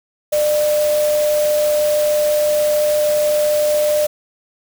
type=tone in noise; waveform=sine; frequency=599 Hz; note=D5; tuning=34 cents sharp; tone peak=-13 dBFS; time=0.32-4.07 s; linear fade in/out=10 ms; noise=white; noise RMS=-27 dBFS; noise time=0.32-4.07 s; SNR=+11 dB; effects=none